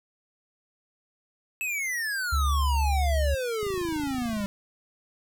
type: exponential sweep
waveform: square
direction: down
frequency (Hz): 2636 to 196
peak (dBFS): -28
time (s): 1.61-4.46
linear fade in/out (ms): 0
type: tone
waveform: sine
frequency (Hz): 70.2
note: C#2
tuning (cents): +22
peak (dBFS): -22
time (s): 2.32-3.35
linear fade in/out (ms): 10
type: click train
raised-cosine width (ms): 5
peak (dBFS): -28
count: 23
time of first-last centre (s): 3.63-4.442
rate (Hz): 27.1
effects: none